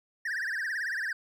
triangle tone with vibrato, 1716 Hz, A6, 44 cents flat, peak -28 dBFS, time 0.25-1.13 s, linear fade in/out 5 ms, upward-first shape triangle, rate 18 Hz, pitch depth 220 cents each way, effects none

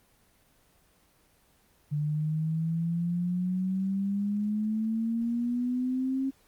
sine exponential sweep, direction up, 146.83 to 270 Hz, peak -26 dBFS, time 1.91-6.31 s, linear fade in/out 20 ms, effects pink hiss -64 dBFS RMS until 6.47 s + Opus 24 kbps

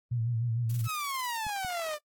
sine tone with vibrato, 116.8 Hz, A#2, 4 cents sharp, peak -27 dBFS, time 0.11-0.88 s, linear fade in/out 10 ms, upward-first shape sine, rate 6.6 Hz, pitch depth 70 cents each way
blue noise with tremolo, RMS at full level -43 dBFS, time 0.69-1.39 s, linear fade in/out 10 ms, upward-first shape square, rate 20 Hz, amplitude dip 65%
sawtooth exponential sweep, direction down, 1318.5 to 587.3 Hz, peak -28 dBFS, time 0.85-1.99 s, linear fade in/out 50 ms
clicks, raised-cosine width 5 ms, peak -31 dBFS, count 2, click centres 1.467 / 1.648 s
effects noise-tail reverb RT60 0.1 s tail -24 dB re dry + AAC 64 kbps

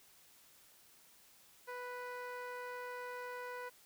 15% pulse tone with low-pass filter, 493.9 Hz, B4, in tune, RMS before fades -45 dBFS, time 1.67-3.7 s, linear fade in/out 20 ms, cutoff 2500 Hz, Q 0.67, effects white hiss -64 dBFS RMS until 3.85 s

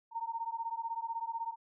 sine beating tone pair, 910 / 926 Hz, A#5 / A#5, -42 / -12 cents, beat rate 16 Hz, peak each -38 / -38 dBFS, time 0.11-1.56 s, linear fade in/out 50 ms, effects none

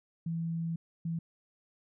sine tone bursts at uneven times, 165.7 Hz, E3, 9 cents sharp, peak -31 dBFS, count 2, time 0.26-0.76 / 1.05-1.19 s, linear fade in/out 5 ms, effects none

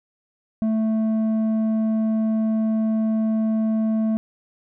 square tone with low-pass filter, 220 Hz, A3, in tune, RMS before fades -21 dBFS, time 0.62-4.17 s, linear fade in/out 0 ms, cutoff 480 Hz, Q 1.1, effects none

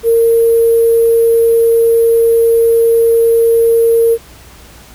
sine tone with sample-and-hold, 460 Hz, A#4, 23 cents flat, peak -6 dBFS, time 0.03-4.18 s, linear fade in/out 50 ms, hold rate 11025 Hz, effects added 60 Hz sine -40 dBFS peak until 4.94 s + pink hiss -39 dBFS RMS until 4.94 s

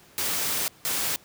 white noise bursts at uneven times, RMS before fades -27 dBFS, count 2, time 0.18-0.68 / 0.85-1.16 s, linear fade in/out 0 ms, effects pink hiss -54 dBFS RMS until 1.24 s + high-pass 80 Hz 12 dB/octave

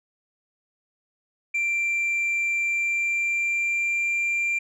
sine tone with pitch glide, 2359 to 2374 Hz, D7 to D7, +7 to +18 cents, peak -19 dBFS, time 1.54-4.59 s, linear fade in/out 10 ms, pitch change +11 cents, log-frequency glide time 2.62-4.09 s, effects tanh soft clip ceiling -21 dBFS

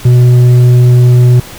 sine tone with tanh clipping, 123.47 Hz, B2, in tune, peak -3 dBFS, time 0.05-1.4 s, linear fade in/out 5 ms, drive 6 dB, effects pink hiss -29 dBFS RMS until 1.58 s

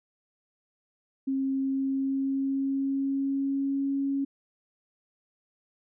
sine tone with pitch glide, 268.8 to 275.9 Hz, C4 to C#4, +47 to -8 cents, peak -25 dBFS, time 1.27-4.25 s, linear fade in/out 10 ms, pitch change +45 cents, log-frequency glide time 1.57-3.91 s, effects none

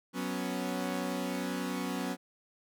sawtooth chord, F# suspended fourth, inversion none, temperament equal, 185 / 246.9 / 277.2 Hz, F#3 / B3 / C#4, 0 / 0 / 0 cents, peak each -33 dBFS, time 0.13-2.17 s, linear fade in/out 50 ms, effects none

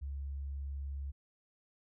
sine tone, 69.5 Hz, C#2, 5 cents sharp, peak -37 dBFS, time 0.01-1.12 s, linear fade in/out 20 ms, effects none

